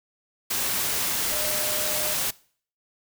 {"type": "tone in noise", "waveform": "sine", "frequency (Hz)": 608, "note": "D#5", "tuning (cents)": -40, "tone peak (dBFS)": -34, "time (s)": [1.31, 2.14], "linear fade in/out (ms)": 10, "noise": "white", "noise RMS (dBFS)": -26, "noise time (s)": [0.5, 2.31], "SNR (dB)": -11, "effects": ["noise-tail reverb RT60 0.5 s tail -22 dB re dry"]}